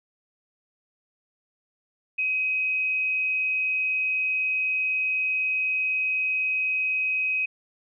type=tone with amplitude modulation; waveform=sine; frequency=2528 Hz; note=D#7; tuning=27 cents sharp; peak=-21 dBFS; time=2.18-7.46 s; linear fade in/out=10 ms; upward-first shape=sine; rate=182 Hz; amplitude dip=30%; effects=none